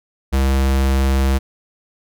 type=tone; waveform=square; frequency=67 Hz; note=C2; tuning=42 cents sharp; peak=-14 dBFS; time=0.32-1.39 s; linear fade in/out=20 ms; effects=none